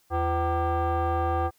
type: tone with frequency modulation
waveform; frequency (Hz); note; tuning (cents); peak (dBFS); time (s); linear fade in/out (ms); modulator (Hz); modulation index
sine; 342.6; F4; -33; -21; 0.1-1.51; 50; 424; 1.8
effects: tanh soft clip ceiling -20 dBFS + white hiss -65 dBFS RMS until 1.58 s